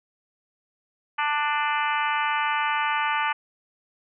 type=harmonic tone with a mistuned harmonic; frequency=295.6 Hz; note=D4; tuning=11 cents sharp; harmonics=3 / 4 / 5 / 6 / 7 / 8 / 9 / 10; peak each=-26 / -28 / -30 / -32 / -33 / -34 / -35 / -36 dBFS; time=1.18-3.33 s; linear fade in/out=10 ms; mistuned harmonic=9; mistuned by=-38 cents; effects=none